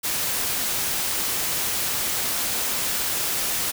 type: noise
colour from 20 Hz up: white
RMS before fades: -25 dBFS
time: 0.03-3.72 s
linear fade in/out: 20 ms
effects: none